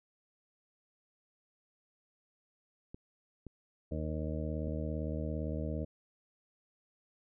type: clicks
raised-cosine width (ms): 3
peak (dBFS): -32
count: 3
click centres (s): 2.945 / 3.467 / 4.676
type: harmonic tone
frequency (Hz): 77.6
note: D#2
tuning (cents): -4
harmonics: 1 / 2 / 3 / 4 / 6 / 7 / 8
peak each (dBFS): -37 / -40 / -42 / -43 / -45 / -45 / -46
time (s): 3.91-5.85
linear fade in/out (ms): 10
effects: none